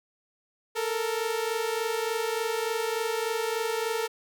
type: tone pair together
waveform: sawtooth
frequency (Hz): 440 / 463.4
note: A4 / A#4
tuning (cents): 0 / -10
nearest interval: minor second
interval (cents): 90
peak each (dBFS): -26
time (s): 0.75-4.08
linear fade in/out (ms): 20
effects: none